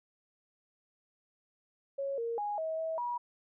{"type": "tone with pitch steps", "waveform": "sine", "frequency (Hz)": [552, 464.3, 827, 640, 646, 965], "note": ["C#5", "A#4", "G#5", "D#5", "E5", "B5"], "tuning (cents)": [-7, -7, -8, 49, -35, -40], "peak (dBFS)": -32, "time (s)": [1.98, 3.18], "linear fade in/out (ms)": 10, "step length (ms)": 200, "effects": []}